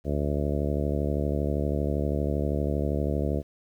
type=harmonic tone; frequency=72.6 Hz; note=D2; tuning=19 cents flat; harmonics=1 / 2 / 3 / 4 / 5 / 6 / 7 / 8 / 9; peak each=-28 / -31 / -33 / -34 / -35 / -36 / -36 / -37 / -38 dBFS; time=0.04-3.43 s; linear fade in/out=50 ms; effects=10-bit